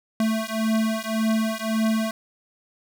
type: beating tone pair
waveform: square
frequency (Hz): 220 / 221.8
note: A3 / A3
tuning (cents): 0 / +14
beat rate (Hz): 1.8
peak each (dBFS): -25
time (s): 0.2-2.11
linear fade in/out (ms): 2
effects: none